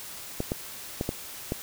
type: clicks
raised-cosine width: 2 ms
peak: -14 dBFS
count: 5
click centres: 0.404 / 0.519 / 1.011 / 1.091 / 1.521 s
effects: white hiss -41 dBFS RMS until 1.62 s